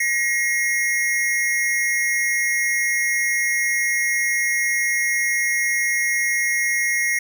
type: tone pair together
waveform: square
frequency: 1900 / 2142 Hz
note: A#6 / C7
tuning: +33 / +40 cents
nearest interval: major second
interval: 207 cents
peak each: -22 dBFS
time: 0-7.19 s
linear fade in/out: 5 ms
effects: none